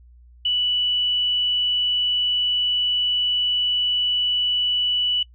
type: tone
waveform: sine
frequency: 2960 Hz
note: F#7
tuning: in tune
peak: -18 dBFS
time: 0.45-5.23 s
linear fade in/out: 5 ms
effects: noise-tail reverb RT60 0.1 s tail -23 dB re dry + added 60 Hz sine -46 dBFS peak until 5.34 s